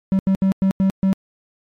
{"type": "tone bursts at uneven times", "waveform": "triangle", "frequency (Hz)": 192.1, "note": "G3", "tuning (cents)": -35, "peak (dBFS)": -11, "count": 6, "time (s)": [[0.12, 0.19], [0.27, 0.35], [0.42, 0.52], [0.62, 0.71], [0.8, 0.9], [1.03, 1.13]], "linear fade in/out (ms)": 0, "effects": ["MP3 64 kbps"]}